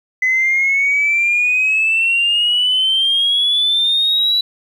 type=exponential sweep; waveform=sine; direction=up; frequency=2019 to 3951 Hz; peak=-11 dBFS; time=0.22-4.41 s; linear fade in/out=5 ms; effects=tanh soft clip ceiling -8 dBFS + 8-bit